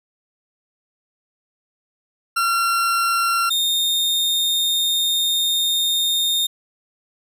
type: tone pair in turn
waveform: 40% pulse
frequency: 1368 / 3665 Hz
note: F6 / A#7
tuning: -36 / -30 cents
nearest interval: octave + perfect fourth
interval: 1706 cents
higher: second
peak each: -16 dBFS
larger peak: neither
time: 2.36-3.5 / 3.5-6.47 s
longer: second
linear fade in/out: 10 ms
effects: none